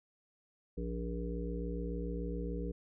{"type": "harmonic tone with a mistuned harmonic", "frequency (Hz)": 58.27, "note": "A#1", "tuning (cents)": 0, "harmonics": [1, 3, 5, 7, 8], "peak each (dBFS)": [-38, -41, -44, -45, -44], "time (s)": [0.77, 2.72], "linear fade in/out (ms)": 10, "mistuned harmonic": 8, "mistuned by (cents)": 32, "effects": []}